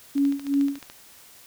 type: tone with tremolo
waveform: sine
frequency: 280 Hz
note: C#4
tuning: 18 cents sharp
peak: -17 dBFS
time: 0.15-0.79 s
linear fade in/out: 10 ms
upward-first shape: sine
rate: 2.8 Hz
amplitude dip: 90%
type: click train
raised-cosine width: 0.2 ms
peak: -23 dBFS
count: 11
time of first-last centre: 0.18-0.899 s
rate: 13.9 Hz
effects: white hiss -50 dBFS RMS until 1.46 s